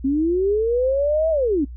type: linear two-way sweep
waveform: sine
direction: up then down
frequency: 261.6 to 655 to 261.6 Hz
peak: -16 dBFS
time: 0.04-1.65 s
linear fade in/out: 10 ms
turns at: 1.3 s
effects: noise-tail reverb RT60 0.1 s tail -20 dB re dry + added 60 Hz sine -32 dBFS peak until 1.76 s